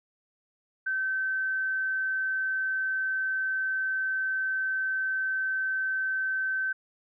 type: tone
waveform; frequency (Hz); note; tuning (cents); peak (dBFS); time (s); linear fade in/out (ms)
sine; 1540; G6; -31; -26; 0.86-6.73; 10
effects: none